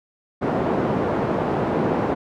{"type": "band-pass noise", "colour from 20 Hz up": "pink", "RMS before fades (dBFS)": -22, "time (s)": [0.41, 2.15], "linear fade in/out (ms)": 20, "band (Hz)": [190, 810], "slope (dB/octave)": 12, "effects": []}